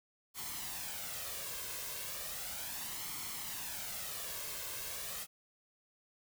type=noise with flanger; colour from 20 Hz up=white; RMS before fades=-42 dBFS; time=0.34-5.27 s; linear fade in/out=50 ms; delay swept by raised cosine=0.92 to 1.91 ms; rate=0.35 Hz; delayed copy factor=+0.55; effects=none